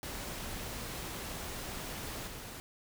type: noise with level steps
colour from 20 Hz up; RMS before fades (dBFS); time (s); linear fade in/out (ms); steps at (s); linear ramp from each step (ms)
pink; -41 / -45; 0.03-2.6; 0; 2.27; 5
effects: none